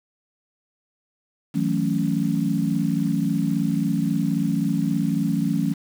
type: chord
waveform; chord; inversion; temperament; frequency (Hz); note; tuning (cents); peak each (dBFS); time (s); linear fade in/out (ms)
sine; F# minor seventh; third; equal with one note detuned; 161.33 / 185 / 220 / 277.2; E3 / F#3 / A3 / C#4; -37 / 0 / 0 / 0; -25; 1.54-5.74; 20
effects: 7-bit